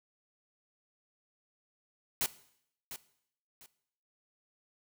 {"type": "noise with echo", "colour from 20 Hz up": "white", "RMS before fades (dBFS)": -31, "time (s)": [2.21, 2.26], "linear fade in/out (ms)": 0, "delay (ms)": 700, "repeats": 2, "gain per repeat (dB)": -12, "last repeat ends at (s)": 3.66, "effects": ["noise-tail reverb RT60 0.7 s tail -17 dB re dry"]}